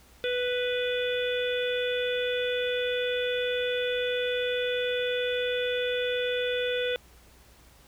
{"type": "harmonic tone", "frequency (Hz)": 494.6, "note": "B4", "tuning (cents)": 3, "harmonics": [1, 3, 4, 5, 6, 7], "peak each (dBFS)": [-27, -35, -41, -37, -42, -35], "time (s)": [0.24, 6.96], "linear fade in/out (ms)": 0, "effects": ["added 60 Hz sine -57 dBFS peak until 7.87 s", "pink hiss -57 dBFS RMS until 7.87 s"]}